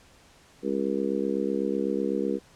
harmonic tone, 68 Hz, C#2, 33 cents flat, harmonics 3 / 4 / 5 / 6 / 7, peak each -31 / -31 / -31 / -31 / -31 dBFS, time 0.62-2.4 s, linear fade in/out 50 ms, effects pink hiss -56 dBFS RMS until 2.55 s + low-pass 9000 Hz 12 dB/octave

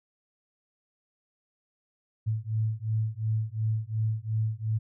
sine beating tone pair, 108.5 / 111.3 Hz, A2 / A2, -24 / +20 cents, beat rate 2.8 Hz, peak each -29 dBFS, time 2.26-4.79 s, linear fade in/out 20 ms, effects none

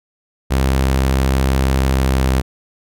sawtooth tone with pitch glide, 66.3 to 65.35 Hz, C2 to C2, +23 to -1 cents, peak -9 dBFS, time 0.5-2.42 s, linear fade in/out 20 ms, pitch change -24 cents, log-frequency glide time 1.91-2.29 s, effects none

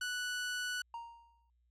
sawtooth tone, 1480 Hz, F#6, in tune, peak -32 dBFS, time 0.01-0.82 s, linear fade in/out 5 ms
triangle tone with exponential decay, 932.3 Hz, A#5, in tune, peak -37 dBFS, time 0.94-1.5 s, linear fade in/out 2 ms, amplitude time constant 120 ms
effects added 60 Hz sine -70 dBFS peak until 1.7 s + low-pass 10000 Hz 12 dB/octave

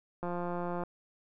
click train, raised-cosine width 1 ms, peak -23 dBFS, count 107, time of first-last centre 0.23-0.836 s, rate 175 Hz, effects none

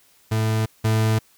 40% pulse tone pair in turn, 110 / 110 Hz, A2 / A2, 0 / 0 cents, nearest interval unison, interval 0 cents, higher neither, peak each -18 / -16 dBFS, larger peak second, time 0.31-0.66 / 0.84-1.19 s, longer neither, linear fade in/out 10 ms, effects white hiss -57 dBFS RMS until 1.37 s

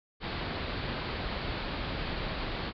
pink low-pass noise, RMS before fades -35 dBFS, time 0.2-2.73 s, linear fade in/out 50 ms, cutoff 4700 Hz, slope 96 dB/octave, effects none

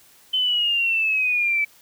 sine exponential sweep, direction down, 3065 to 2300 Hz, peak -18 dBFS, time 0.33-1.65 s, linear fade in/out 10 ms, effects white hiss -53 dBFS RMS until 1.81 s

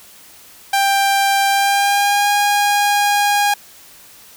sawtooth tone with pitch glide, 790 to 817.9 Hz, G5 to G#5, +13 to -27 cents, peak -9 dBFS, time 0.73-3.54 s, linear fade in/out 5 ms, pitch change +60 cents, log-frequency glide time 1.49-2.3 s, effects white hiss -43 dBFS RMS until 4.36 s

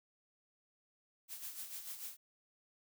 blue noise with tremolo, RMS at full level -44 dBFS, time 1.28-2.17 s, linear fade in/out 50 ms, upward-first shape sine, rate 6.8 Hz, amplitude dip 60%, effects none

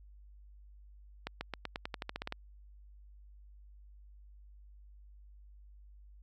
accelerating click train, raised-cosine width 0.3 ms, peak -21 dBFS, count 13, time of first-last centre 1.27-2.324 s, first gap 140 ms, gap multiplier 0.91, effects added 50 Hz sine -53 dBFS peak until 6.22 s

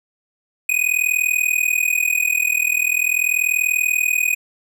square tone with amplitude modulation, 2489 Hz, D#7, in tune, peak -13 dBFS, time 0.69-4.35 s, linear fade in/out 5 ms, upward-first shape sine, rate 40.4 Hz, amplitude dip 90%, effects none

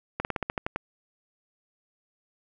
slowing click train, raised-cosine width 0.5 ms, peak -13 dBFS, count 9, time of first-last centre 0.2-0.76 s, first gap 49 ms, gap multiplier 1.1, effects none

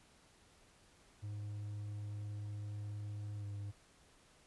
triangle tone with pitch glide, 103.83 to 101.58 Hz, G#2 to G#2, 0 to -38 cents, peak -39 dBFS, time 1.22-3.72 s, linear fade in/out 20 ms, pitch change -38 cents, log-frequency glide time 3.38-3.45 s, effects pink hiss -66 dBFS RMS until 4.46 s + resampled to 24000 Hz

